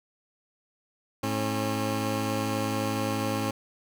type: tone pair together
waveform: 15% pulse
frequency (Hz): 107.59 / 271.1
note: A2 / C#4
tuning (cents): -38 / -38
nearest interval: octave + major third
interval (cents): 1600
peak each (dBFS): -23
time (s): 1.23-3.51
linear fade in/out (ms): 5
effects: none